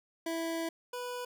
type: tone pair in turn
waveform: 25% pulse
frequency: 329.6 / 492.6 Hz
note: E4 / B4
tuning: 0 / -5 cents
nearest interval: perfect fifth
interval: 695 cents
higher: second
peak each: -29 / -33 dBFS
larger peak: first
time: 0.26-0.69 / 0.93-1.25 s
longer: first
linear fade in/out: 5 ms
effects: none